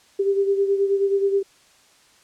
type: beating tone pair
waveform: sine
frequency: 394.2 / 403.6 Hz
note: G4 / G#4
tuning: +10 / -49 cents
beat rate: 9.4 Hz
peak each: -18 / -25 dBFS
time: 0.19-1.43 s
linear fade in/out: 10 ms
effects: white hiss -55 dBFS RMS until 2.23 s + low-pass 8000 Hz 12 dB/octave